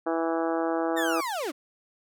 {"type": "harmonic tone", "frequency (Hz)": 164.5, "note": "E3", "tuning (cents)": -3, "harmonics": [2, 3, 4, 5, 6, 7, 8, 9, 10], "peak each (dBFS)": [-28, -31, -31, -33, -40, -38, -39, -42, -45], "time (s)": [0.06, 1.21], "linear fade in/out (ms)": 10}
{"type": "linear sweep", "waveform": "35% pulse", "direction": "down", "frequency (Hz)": [1864.7, 250.9], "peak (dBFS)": -27, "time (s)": [0.96, 1.52], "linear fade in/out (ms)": 20}
{"effects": []}